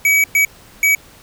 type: tone bursts at uneven times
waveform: square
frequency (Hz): 2274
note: C#7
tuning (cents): +44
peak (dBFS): -11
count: 3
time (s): 0.05-0.24 / 0.35-0.45 / 0.83-0.95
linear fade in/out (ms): 2
effects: pink hiss -44 dBFS RMS until 1.22 s